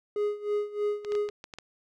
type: tone with tremolo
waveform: triangle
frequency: 415.3 Hz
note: G#4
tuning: in tune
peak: -22 dBFS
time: 0.16-1.3 s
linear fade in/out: 2 ms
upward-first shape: sine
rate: 3.2 Hz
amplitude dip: 85%
type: clicks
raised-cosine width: 0.2 ms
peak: -24 dBFS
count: 7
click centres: 1.048 / 1.121 / 1.152 / 1.289 / 1.441 / 1.538 / 1.586 s
effects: none